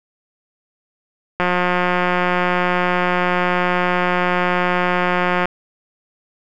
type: click train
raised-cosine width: 0.5 ms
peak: -3 dBFS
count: 727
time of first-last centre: 1.4-5.456 s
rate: 179 Hz
effects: none